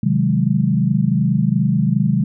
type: chord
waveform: sine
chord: Ab dominant seventh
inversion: first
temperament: equal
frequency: 130.81 / 155.56 / 185 / 207.7 Hz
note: C3 / Eb3 / Gb3 / Ab3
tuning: 0 / 0 / 0 / 0 cents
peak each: -19 dBFS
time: 0.03-2.24 s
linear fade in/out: 5 ms
effects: none